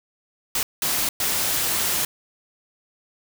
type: noise bursts at uneven times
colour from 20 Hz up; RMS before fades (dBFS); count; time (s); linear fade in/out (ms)
white; -23; 3; 0.55-0.63 / 0.82-1.09 / 1.2-2.05; 2
effects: none